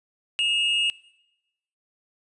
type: tone pair together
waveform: triangle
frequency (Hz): 2637 / 2852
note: E7 / F7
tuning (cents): 0 / +36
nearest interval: minor second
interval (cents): 136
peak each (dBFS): -26 / -20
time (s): 0.39-0.9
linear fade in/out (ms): 0
effects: noise-tail reverb RT60 0.9 s tail -21 dB re dry + resampled to 24000 Hz